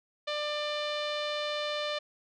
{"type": "tone with low-pass filter", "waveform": "sawtooth", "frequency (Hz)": 595, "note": "D5", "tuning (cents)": 22, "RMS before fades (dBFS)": -33, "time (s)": [0.27, 1.99], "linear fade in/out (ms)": 10, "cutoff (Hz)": 3800, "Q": 3.1, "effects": []}